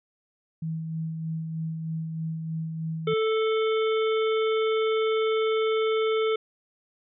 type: tone with tremolo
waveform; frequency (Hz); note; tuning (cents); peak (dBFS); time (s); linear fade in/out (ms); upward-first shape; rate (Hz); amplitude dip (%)
sine; 161.1; E3; -39; -27; 0.62-3.14; 5; sine; 3.2; 35
type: harmonic tone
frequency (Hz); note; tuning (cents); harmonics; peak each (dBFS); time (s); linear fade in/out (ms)
440; A4; 0; 1 / 3 / 5 / 7 / 8; -22 / -32 / -36 / -39 / -40; 3.07-6.36; 5
effects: none